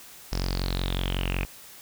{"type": "tone with low-pass filter sweep", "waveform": "sawtooth", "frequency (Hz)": 45.43, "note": "F#1", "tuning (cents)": -31, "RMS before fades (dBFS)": -28, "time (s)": [0.32, 1.45], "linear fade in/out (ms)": 0, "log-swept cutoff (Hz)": [5400, 2500], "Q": 8.7, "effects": ["white hiss -47 dBFS RMS until 1.81 s"]}